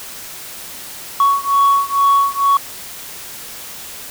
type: beating tone pair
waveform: sine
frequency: 1115 / 1117.2 Hz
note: C#6 / C#6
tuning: +10 / +13 cents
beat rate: 2.2 Hz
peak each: -12 / -13 dBFS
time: 1.2-2.57 s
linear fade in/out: 2 ms
effects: tanh soft clip ceiling -7 dBFS + white hiss -32 dBFS RMS until 4.1 s